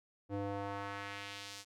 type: tone with band-pass filter sweep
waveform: square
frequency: 100.3 Hz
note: G2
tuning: 40 cents sharp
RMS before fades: -42 dBFS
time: 0.29-1.65 s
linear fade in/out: 50 ms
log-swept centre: 380 to 6200 Hz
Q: 1.1
effects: none